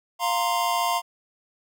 square chord, F suspended fourth, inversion none, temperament equal, 698.5 / 932.3 / 1046.5 Hz, F5 / Bb5 / C6, 0 / 0 / 0 cents, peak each -27 dBFS, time 0.19-1.02 s, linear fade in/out 50 ms, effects none

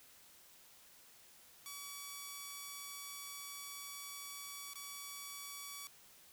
5% pulse tone with dropouts, 1139 Hz, C#6, 47 cents sharp, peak -34 dBFS, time 1.66-5.87 s, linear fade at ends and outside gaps 0 ms, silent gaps 4.734-4.756 s, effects white hiss -62 dBFS RMS until 6.32 s

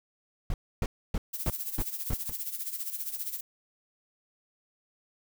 brown noise bursts, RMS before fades -28 dBFS, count 6, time 0.5-2.14 s, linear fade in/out 2 ms, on 40 ms, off 280 ms
violet noise with tremolo, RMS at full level -33 dBFS, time 1.33-3.41 s, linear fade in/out 10 ms, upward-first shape sine, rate 15 Hz, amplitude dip 70%
brown noise with exponential decay, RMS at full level -33 dBFS, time 2.29-2.37 s, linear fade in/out 2 ms, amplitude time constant 16 ms
effects none

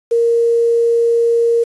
sine tone with quantisation, 466.2 Hz, A#4, in tune, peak -10 dBFS, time 0.11-1.64 s, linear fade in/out 10 ms, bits 6, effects resampled to 24000 Hz

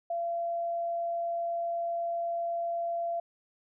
sine tone, 682 Hz, F5, 41 cents flat, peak -29 dBFS, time 0.1-3.2 s, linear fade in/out 5 ms, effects none

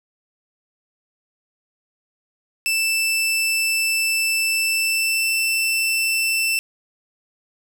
sawtooth tone with pitch glide, 2650 to 2668 Hz, E7 to E7, +9 to +20 cents, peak -15 dBFS, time 2.66-6.59 s, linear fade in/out 0 ms, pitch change +11 cents, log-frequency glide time 4.36-5.29 s, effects none

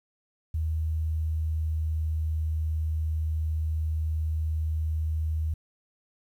sine tone with pitch glide, 79.2 to 78.61 Hz, D#2 to D#2, +31 to +18 cents, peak -25 dBFS, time 0.54-5.54 s, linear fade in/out 5 ms, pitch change -13 cents, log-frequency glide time 0.73-2.21 s, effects 10-bit

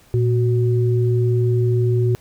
sine tone pair together, 116.32 / 370 Hz, A#2 / F#4, -3 / 0 cents, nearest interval octave + minor sixth, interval 2003 cents, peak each -15 / -21 dBFS, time 0.14-2.15 s, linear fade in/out 0 ms, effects pink hiss -52 dBFS RMS until 2.2 s

